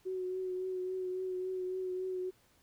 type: tone with vibrato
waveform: sine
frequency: 370.5 Hz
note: F#4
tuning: 2 cents sharp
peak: -34 dBFS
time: 0.05-2.31 s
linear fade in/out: 20 ms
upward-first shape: triangle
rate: 3.6 Hz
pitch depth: 26 cents each way
effects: pink hiss -68 dBFS RMS until 2.62 s